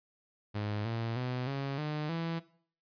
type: tone with pitch steps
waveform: sawtooth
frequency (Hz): 104.5 / 114.62 / 125.72 / 137.89 / 151.24 / 165.88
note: G#2 / A#2 / B2 / C#3 / D#3 / E3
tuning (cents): +11 / -29 / +31 / -9 / -49 / +11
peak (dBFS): -29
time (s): 0.54-2.4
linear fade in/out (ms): 20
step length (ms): 310
effects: noise-tail reverb RT60 0.5 s tail -17 dB re dry + resampled to 11025 Hz